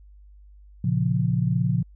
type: chord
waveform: sine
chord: Bb minor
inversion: none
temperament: equal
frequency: 116.54 / 138.59 / 174.61 Hz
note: Bb2 / Db3 / F3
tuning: 0 / 0 / 0 cents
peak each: -24 dBFS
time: 0.84-1.83 s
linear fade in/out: 5 ms
effects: added 50 Hz sine -46 dBFS peak until 1.95 s